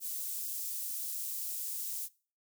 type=high-pass noise; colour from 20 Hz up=white; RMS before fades=-38 dBFS; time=0-2.09 s; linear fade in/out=50 ms; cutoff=7800 Hz; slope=12 dB/octave; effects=noise-tail reverb RT60 0.4 s tail -22 dB re dry